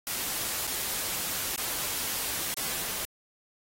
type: noise with dropouts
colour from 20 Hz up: white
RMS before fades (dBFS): -32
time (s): 0.07-3.05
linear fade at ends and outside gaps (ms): 0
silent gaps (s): 0.67-0.675 / 1.56-1.578 / 2.541-2.57
effects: AAC 48 kbps